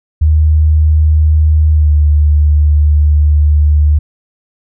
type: tone with pitch glide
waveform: sine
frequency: 77.2 to 74.61 Hz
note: D#2 to D2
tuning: -13 to +28 cents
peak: -5 dBFS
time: 0.21-3.99 s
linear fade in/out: 10 ms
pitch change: -59 cents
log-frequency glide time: 1.73-1.91 s
effects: none